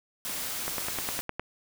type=noise; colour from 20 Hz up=white; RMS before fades=-34 dBFS; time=0.25-1.21 s; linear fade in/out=0 ms
type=click train; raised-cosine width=0.5 ms; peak=-16 dBFS; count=8; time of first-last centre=0.68-1.396 s; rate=9.78 Hz
effects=none